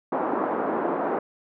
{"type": "band-pass noise", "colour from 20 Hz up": "pink", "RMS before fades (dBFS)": -26, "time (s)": [0.12, 1.19], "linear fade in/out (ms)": 5, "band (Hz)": [260, 1200], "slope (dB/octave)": 24, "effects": []}